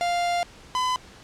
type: tone pair in turn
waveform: 45% pulse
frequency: 698.5 / 1009.7 Hz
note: F5 / B5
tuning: 0 / +38 cents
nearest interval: tritone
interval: 638 cents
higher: second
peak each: -22 dBFS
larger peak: neither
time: 0.01-0.43 / 0.75-0.96 s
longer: first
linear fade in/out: 0 ms
effects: pink hiss -48 dBFS RMS until 1.23 s + low-pass 7000 Hz 12 dB/octave